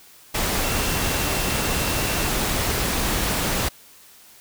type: tone in noise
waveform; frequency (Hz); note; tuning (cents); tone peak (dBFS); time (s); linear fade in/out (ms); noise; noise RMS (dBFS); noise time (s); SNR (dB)
sine; 2700; E7; +41; -34; 0.63-2.29; 10; pink; -23; 0.34-3.69; -14
effects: white hiss -49 dBFS RMS until 4.4 s